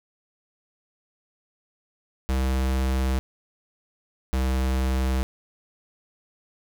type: tone pair in turn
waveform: square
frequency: 65.41 / 65.05 Hz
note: C2 / C2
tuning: 0 / -9 cents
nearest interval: unison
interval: 9 cents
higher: first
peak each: -22 dBFS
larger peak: neither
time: 2.29-3.19 / 4.33-5.23 s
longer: neither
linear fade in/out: 0 ms
effects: none